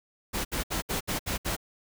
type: noise bursts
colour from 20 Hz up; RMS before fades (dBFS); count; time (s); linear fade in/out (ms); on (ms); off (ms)
pink; -30; 7; 0.33-1.566; 20; 120; 66
effects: none